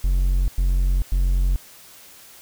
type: tone bursts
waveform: triangle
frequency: 45.35 Hz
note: F#1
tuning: 34 cents flat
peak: -14 dBFS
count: 3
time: 0.04-1.56 s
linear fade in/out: 0 ms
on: 440 ms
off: 100 ms
effects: white hiss -46 dBFS RMS until 2.41 s